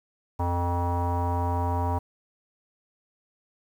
square tone with low-pass filter, 87.31 Hz, F2, in tune, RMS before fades -26 dBFS, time 0.39-1.99 s, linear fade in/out 10 ms, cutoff 900 Hz, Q 9.9, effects 9-bit

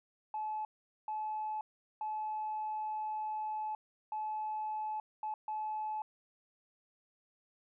sine tone bursts at uneven times, 860 Hz, A5, 40 cents flat, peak -34 dBFS, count 6, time 0.34-0.65 / 1.08-1.61 / 2.01-3.75 / 4.12-5 / 5.23-5.34 / 5.48-6.02 s, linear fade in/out 2 ms, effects tanh soft clip ceiling -30 dBFS

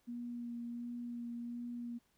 sine tone with vibrato, 238.4 Hz, A#3, 39 cents sharp, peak -40 dBFS, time 0.07-1.99 s, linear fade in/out 20 ms, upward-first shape sine, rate 1.4 Hz, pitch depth 14 cents each way, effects pink hiss -75 dBFS RMS until 2.17 s

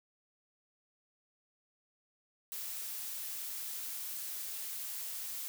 blue noise, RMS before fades -41 dBFS, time 2.52-5.48 s, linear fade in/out 0 ms, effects none

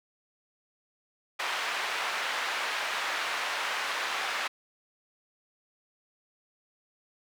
white band-pass noise, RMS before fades -32 dBFS, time 1.39-4.48 s, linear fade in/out 10 ms, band 760 to 2300 Hz, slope 12 dB/octave, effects none

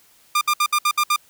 sawtooth tone bursts, 1200 Hz, D6, 37 cents sharp, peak -12 dBFS, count 7, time 0.35-1.162 s, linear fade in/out 5 ms, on 62 ms, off 63 ms, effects white hiss -55 dBFS RMS until 1.29 s

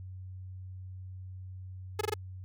sawtooth tone bursts, 425.3 Hz, G#4, 41 cents sharp, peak -24 dBFS, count 4, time 1.99-2.14 s, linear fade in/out 5 ms, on 21 ms, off 22 ms, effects added 93 Hz sine -41 dBFS peak until 2.44 s

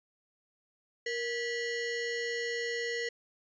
45% pulse ring-modulated tone, 1213 Hz, D#6, 44 cents flat, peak -29 dBFS, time 1.06-3.09 s, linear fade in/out 5 ms, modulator 744 Hz, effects resampled to 16000 Hz

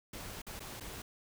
pink noise with dropouts, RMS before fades -45 dBFS, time 0.13-1.02 s, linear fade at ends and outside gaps 5 ms, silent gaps 0.419-0.466 / 0.595-0.603 / 0.8-0.807 s, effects none

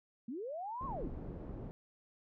sine linear two-way sweep, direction up then down, 212.3 to 1108.7 to 212.3 Hz, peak -39 dBFS, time 0.28-1.08 s, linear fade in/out 5 ms, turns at 0.86 s
pink low-pass noise, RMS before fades -44 dBFS, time 0.81-1.71 s, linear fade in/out 0 ms, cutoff 460 Hz, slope 12 dB/octave
effects none

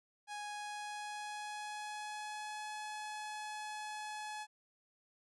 sawtooth tone with pitch glide, 830.6 to 849.5 Hz, G#5 to G#5, 0 to +39 cents, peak -38 dBFS, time 0.27-4.47 s, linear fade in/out 50 ms, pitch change +39 cents, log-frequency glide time 0.43-2.71 s, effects resampled to 24000 Hz

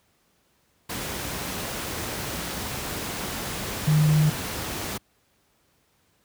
sine tone in noise, 152.8 Hz, D#3, 31 cents flat, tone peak -16 dBFS, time 3.87-4.3 s, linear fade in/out 10 ms, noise pink, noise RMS -31 dBFS, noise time 0.89-4.98 s, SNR +12 dB, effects pink hiss -66 dBFS RMS until 6.24 s + high-pass 60 Hz 12 dB/octave

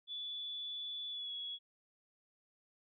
sine tone with pitch glide, 3453 to 3357 Hz, A7 to G#7, -33 to +18 cents, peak -40 dBFS, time 0.07-1.59 s, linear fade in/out 50 ms, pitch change -49 cents, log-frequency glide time 1.1-1.32 s, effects none

